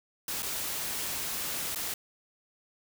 white noise with dropouts, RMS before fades -34 dBFS, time 0.28-1.94 s, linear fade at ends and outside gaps 2 ms, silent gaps 0.423-0.429 / 1.748-1.758 s, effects none

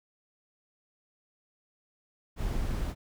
brown noise, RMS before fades -31 dBFS, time 2.36-2.95 s, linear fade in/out 50 ms, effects none

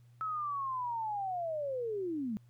sine linear sweep, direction down, 1305 to 200 Hz, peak -33 dBFS, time 0.21-2.37 s, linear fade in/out 0 ms, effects added 120 Hz sine -57 dBFS peak until 2.49 s + pink hiss -75 dBFS RMS until 2.49 s

